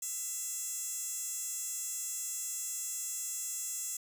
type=tone with high-pass filter; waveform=15% pulse; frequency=672 Hz; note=E5; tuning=33 cents sharp; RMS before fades=-38 dBFS; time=0.02-3.97 s; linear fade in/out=5 ms; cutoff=7900 Hz; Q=3.6; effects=none